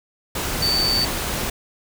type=tone in noise; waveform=sine; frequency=4563 Hz; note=C#8; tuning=49 cents sharp; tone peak=-18 dBFS; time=0.62-1.05 s; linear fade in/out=5 ms; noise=pink; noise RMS=-25 dBFS; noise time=0.35-1.5 s; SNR=+4 dB; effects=none